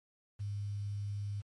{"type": "tone with quantisation", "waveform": "sine", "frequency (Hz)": 101.9, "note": "G#2", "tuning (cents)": -32, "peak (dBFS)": -35, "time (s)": [0.39, 1.42], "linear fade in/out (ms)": 20, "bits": 10, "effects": ["MP3 48 kbps"]}